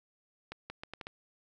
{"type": "accelerating click train", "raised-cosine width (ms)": 0.3, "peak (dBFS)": -25, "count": 6, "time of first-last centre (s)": [0.52, 1.069], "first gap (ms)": 180, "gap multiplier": 0.75, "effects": []}